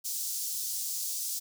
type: high-pass noise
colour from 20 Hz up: pink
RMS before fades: -34 dBFS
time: 0.04-1.4 s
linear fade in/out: 20 ms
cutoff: 5200 Hz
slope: 24 dB/octave
effects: none